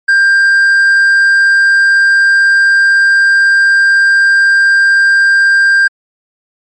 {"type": "tone", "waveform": "triangle", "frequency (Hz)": 1591, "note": "G6", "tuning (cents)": 25, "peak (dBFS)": -3, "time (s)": [0.08, 5.88], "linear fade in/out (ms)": 10, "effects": ["MP3 32 kbps"]}